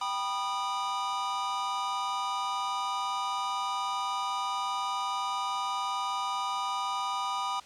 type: chord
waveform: square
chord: G augmented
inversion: none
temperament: just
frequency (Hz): 784 / 980 / 1225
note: G5 / B5 / D#6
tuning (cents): 0 / -14 / -27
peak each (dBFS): -37 / -34 / -34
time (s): 0.01-7.6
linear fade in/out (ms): 5
effects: white hiss -52 dBFS RMS until 7.65 s + low-pass 6000 Hz 12 dB/octave